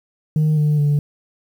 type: tone with pitch steps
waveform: sine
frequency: 154.2 / 150.07 / 146.05 Hz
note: D#3 / D3 / D3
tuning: -15 / +38 / -9 cents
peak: -11 dBFS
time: 0.36-0.99 s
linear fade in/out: 2 ms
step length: 210 ms
effects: tanh soft clip ceiling -12 dBFS + 8-bit